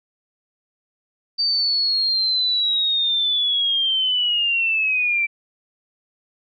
sine linear sweep, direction down, 4634 to 2327 Hz, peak -17 dBFS, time 1.38-5.27 s, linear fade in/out 20 ms, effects none

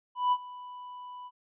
triangle tone with ADSR envelope, 991 Hz, B5, 6 cents sharp, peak -19 dBFS, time 0.15-1.31 s, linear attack 170 ms, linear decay 52 ms, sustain -20 dB, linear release 45 ms, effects resampled to 8000 Hz

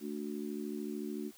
harmonic tone, 73.5 Hz, D2, 2 cents sharp, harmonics 3 / 4 / 5, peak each -40 / -41 / -42 dBFS, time 0-1.32 s, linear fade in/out 50 ms, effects white hiss -59 dBFS RMS until 1.37 s

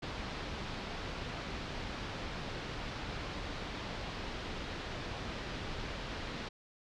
pink low-pass noise, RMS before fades -41 dBFS, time 0.02-6.49 s, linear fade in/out 10 ms, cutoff 4700 Hz, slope 24 dB/octave, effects none

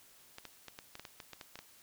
clicks, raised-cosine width 0.2 ms, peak -28 dBFS, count 12, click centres 0.384 / 0.453 / 0.683 / 0.789 / 0.954 / 0.996 / 1.052 / 1.202 / 1.333 / 1.412 / 1.556 / 1.59 s, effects white hiss -61 dBFS RMS until 1.82 s

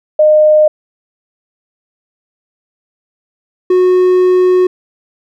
sine / triangle tone pair in turn, 612 / 365.9 Hz, D#5 / F#4, -29 / -19 cents, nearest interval major sixth, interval 890 cents, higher first, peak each -4 dBFS, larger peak neither, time 0.19-0.68 / 3.7-4.67 s, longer second, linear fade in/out 5 ms, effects none

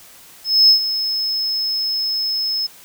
triangle tone with ADSR envelope, 5190 Hz, E8, 28 cents flat, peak -4 dBFS, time 0.44-2.67 s, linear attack 250 ms, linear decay 99 ms, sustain -13 dB, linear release 11 ms, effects tanh soft clip ceiling -3 dBFS + white hiss -44 dBFS RMS until 2.84 s

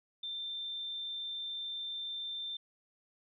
sine tone, 3573 Hz, A7, 26 cents sharp, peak -37 dBFS, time 0.23-2.57 s, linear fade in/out 5 ms, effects none

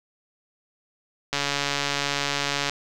click train, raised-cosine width 0.2 ms, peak -7 dBFS, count 195, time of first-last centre 1.33-2.696 s, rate 142 Hz, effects none

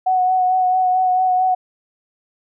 sine tone with vibrato, 740 Hz, F#5, in tune, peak -13 dBFS, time 0.06-1.55 s, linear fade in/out 10 ms, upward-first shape sine, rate 4.5 Hz, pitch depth 20 cents each way, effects none

